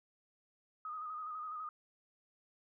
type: tone with vibrato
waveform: sine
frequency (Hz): 1244.5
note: D#6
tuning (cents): 0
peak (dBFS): -40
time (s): 0.85-1.69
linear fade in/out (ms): 2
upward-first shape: square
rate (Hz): 12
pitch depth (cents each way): 36
effects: none